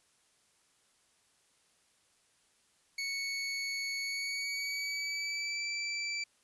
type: tone with pitch glide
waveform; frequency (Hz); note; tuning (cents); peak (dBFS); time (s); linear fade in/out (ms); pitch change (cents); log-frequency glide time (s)
25% pulse; 2217 to 2330; C#7 to D7; 0 to -14; -30; 2.98-6.24; 5; +86; 4-5.66
effects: white hiss -70 dBFS RMS until 6.43 s + resampled to 24000 Hz